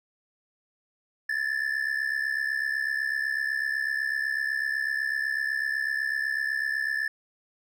triangle ring-modulated tone, 1752 Hz, A6, 8 cents flat, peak -21 dBFS, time 1.29-7.08 s, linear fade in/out 5 ms, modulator 34 Hz, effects none

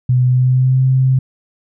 sine tone with pitch glide, 125.8 to 130.92 Hz, B2 to C3, +32 to +1 cents, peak -9 dBFS, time 0.09-1.19 s, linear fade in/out 5 ms, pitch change +69 cents, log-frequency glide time 0.25-0.83 s, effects none

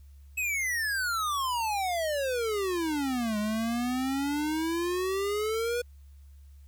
square exponential two-way sweep, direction down then up, 2600 to 207.7 to 489.7 Hz, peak -28 dBFS, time 0.37-5.82 s, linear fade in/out 10 ms, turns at 3.38 s, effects added 70 Hz sine -48 dBFS peak until 6.67 s + white hiss -70 dBFS RMS until 6.67 s

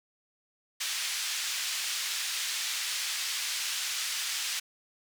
white band-pass noise, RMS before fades -33 dBFS, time 0.8-4.6 s, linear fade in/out 10 ms, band 1900 to 6200 Hz, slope 12 dB/octave, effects none

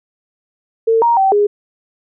sine tone with pitch steps, 451.7 / 938 / 772 / 412.2 Hz, A4 / A#5 / G5 / G#4, +45 / +11 / -27 / -13 cents, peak -9 dBFS, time 0.87-1.47 s, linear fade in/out 10 ms, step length 150 ms, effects none

